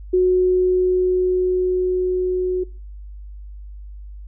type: tone with level ramp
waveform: sine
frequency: 366.5 Hz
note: F#4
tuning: 16 cents flat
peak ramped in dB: -12 to -18 dBFS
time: 0.13-2.64 s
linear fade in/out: 10 ms
effects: noise-tail reverb RT60 0.4 s tail -22 dB re dry + added 50 Hz sine -33 dBFS peak until 4.27 s